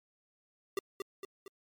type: tone with echo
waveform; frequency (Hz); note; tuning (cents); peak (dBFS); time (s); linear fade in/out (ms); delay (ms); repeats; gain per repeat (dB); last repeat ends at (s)
square; 392; G4; 0; -31; 0.77-0.79; 2; 230; 3; -5; 1.48
effects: MP3 96 kbps